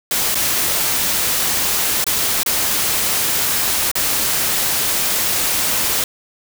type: noise with dropouts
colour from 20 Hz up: white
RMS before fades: -18 dBFS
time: 0.11-6.04 s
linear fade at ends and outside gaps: 2 ms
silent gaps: 0.346-0.353 / 2.042-2.066 / 2.432-2.461 / 3.915-3.954 s
effects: none